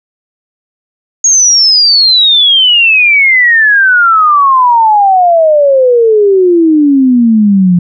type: exponential sweep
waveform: sine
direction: down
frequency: 6645 to 172.2 Hz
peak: -3 dBFS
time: 1.24-7.79 s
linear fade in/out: 5 ms
effects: none